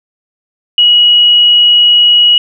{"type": "tone", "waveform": "sine", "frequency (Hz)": 2910, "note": "F#7", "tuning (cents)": -29, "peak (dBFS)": -3, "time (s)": [0.78, 2.38], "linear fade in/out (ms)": 2, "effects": []}